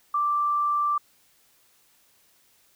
sine tone, 1174.7 Hz, D6, in tune, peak -21 dBFS, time 0.14-0.98 s, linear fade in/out 5 ms, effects white hiss -62 dBFS RMS until 2.75 s

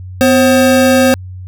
square tone pair together, 251.5 / 533 Hz, B3 / C5, +32 / +32 cents, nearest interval octave + minor second, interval 1300 cents, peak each -10 dBFS, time 0.21-1.14 s, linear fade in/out 0 ms, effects added 92 Hz sine -25 dBFS peak until 1.47 s

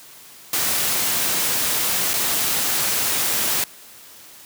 white noise with dropouts, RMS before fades -21 dBFS, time 0.53-3.64 s, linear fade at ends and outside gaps 2 ms, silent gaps 2.134-2.138 s, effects white hiss -44 dBFS RMS until 4.45 s + high-pass 80 Hz 12 dB/octave

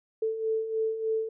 sine beating tone pair, 440 / 443.3 Hz, A4 / A4, 0 / +13 cents, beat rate 3.3 Hz, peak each -34 / -27 dBFS, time 0.22-1.29 s, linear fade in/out 5 ms, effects none

